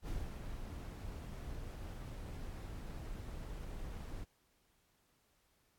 brown noise with ADSR envelope, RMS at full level -39 dBFS, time 0.02-4.25 s, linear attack 64 ms, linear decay 210 ms, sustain -6 dB, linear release 21 ms, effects pink hiss -75 dBFS RMS until 5.78 s + AAC 64 kbps

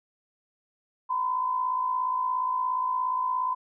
sine tone pair together, 960 / 1017.1 Hz, B5 / C6, -49 / -49 cents, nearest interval minor second, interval 100 cents, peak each -33 / -25 dBFS, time 1.09-3.55 s, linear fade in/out 20 ms, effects none

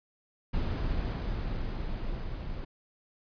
brown noise with level ramp, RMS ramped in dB -29 to -37 dBFS, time 0.53-2.65 s, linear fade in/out 10 ms, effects resampled to 11025 Hz

